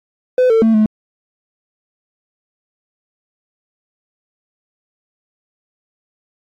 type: tone with pitch steps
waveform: triangle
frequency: 506 / 448.7 / 223.9 / 215.3 Hz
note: B4 / A4 / A3 / A3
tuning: +42 / +34 / +30 / -37 cents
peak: -6 dBFS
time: 0.38-0.86 s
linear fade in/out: 2 ms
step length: 120 ms
effects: tanh soft clip ceiling -2 dBFS + AAC 48 kbps